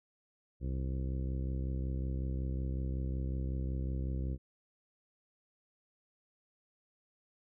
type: harmonic tone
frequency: 65.41 Hz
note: C2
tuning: in tune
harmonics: 1 / 2 / 3 / 4 / 5 / 6 / 7 / 8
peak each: -34 / -39 / -45 / -48 / -48 / -54 / -56 / -55 dBFS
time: 0.6-4.38 s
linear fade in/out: 50 ms
effects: none